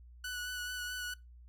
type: tone with vibrato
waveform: sawtooth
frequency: 1480 Hz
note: F#6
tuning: in tune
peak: -34 dBFS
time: 0.24-1.14 s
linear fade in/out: 5 ms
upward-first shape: sine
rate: 4.6 Hz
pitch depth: 19 cents each way
effects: noise-tail reverb RT60 0.2 s tail -21 dB re dry + added 60 Hz sine -52 dBFS peak until 1.48 s